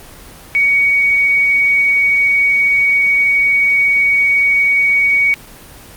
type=tone; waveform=sine; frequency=2244 Hz; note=C#7; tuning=21 cents sharp; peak=-9 dBFS; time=0.55-5.34 s; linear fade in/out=0 ms; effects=pink hiss -37 dBFS RMS until 5.96 s + Opus 24 kbps